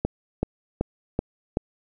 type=click train; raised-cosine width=2 ms; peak=-9 dBFS; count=5; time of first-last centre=0.05-1.571 s; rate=2.63 Hz; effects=none